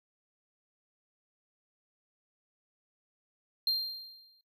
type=tone with exponential decay; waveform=triangle; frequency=4186 Hz; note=C8; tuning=in tune; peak=-23 dBFS; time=3.67-4.41 s; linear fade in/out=2 ms; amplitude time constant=160 ms; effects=noise-tail reverb RT60 0.1 s tail -20 dB re dry